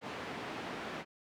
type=band-pass noise; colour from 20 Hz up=pink; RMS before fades=-42 dBFS; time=0.01-1.05 s; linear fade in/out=50 ms; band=210 to 2700 Hz; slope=12 dB/octave; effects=none